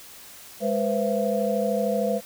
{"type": "tone cluster", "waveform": "sine", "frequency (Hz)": [206.4, 487.9, 521, 672], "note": ["G#3", "B4", "C5", "E5"], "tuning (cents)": [-10, -21, -7, 33], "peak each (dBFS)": -27, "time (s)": [0.6, 2.21], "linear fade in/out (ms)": 50, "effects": ["white hiss -45 dBFS RMS until 2.25 s"]}